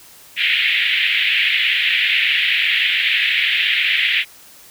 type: band-pass noise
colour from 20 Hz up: pink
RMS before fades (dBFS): -17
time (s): 0.36-4.25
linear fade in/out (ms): 50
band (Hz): 1900 to 3400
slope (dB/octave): 48
effects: white hiss -44 dBFS RMS until 4.7 s